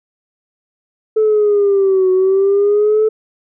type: linear two-way sweep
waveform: sine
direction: down then up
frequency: 437.8 to 370 to 437.8 Hz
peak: -8 dBFS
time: 1.16-3.09 s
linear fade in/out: 10 ms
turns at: 2.11 s
effects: tanh soft clip ceiling -6 dBFS